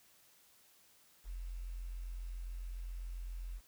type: tone with quantisation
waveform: sine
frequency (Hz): 43.65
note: F1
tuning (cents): 0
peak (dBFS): -40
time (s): 1.24-3.61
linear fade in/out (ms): 50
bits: 11
effects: white hiss -66 dBFS RMS until 3.67 s